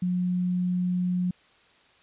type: tone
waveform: sine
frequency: 180 Hz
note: F#3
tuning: 47 cents flat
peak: -23 dBFS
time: 0.02-1.31 s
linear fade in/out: 5 ms
effects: white hiss -59 dBFS RMS until 2.02 s + resampled to 8000 Hz